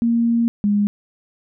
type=tone pair in turn; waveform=sine; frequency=233.1 / 205.3 Hz; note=A#3 / G#3; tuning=0 / -20 cents; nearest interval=major second; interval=220 cents; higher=first; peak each=-14 dBFS; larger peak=neither; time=0.02-0.48 / 0.64-0.87 s; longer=first; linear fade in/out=0 ms; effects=none